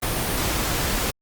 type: noise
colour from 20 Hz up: pink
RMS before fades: -24 dBFS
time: 0.02-1.11 s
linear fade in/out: 10 ms
effects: Opus 32 kbps